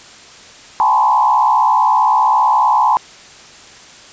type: tone with frequency modulation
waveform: sine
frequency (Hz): 932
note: A#5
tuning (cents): -1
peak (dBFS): -9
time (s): 0.8-2.97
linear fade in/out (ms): 0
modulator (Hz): 64.7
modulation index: 1.8
effects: white hiss -39 dBFS RMS until 4.12 s + resampled to 16000 Hz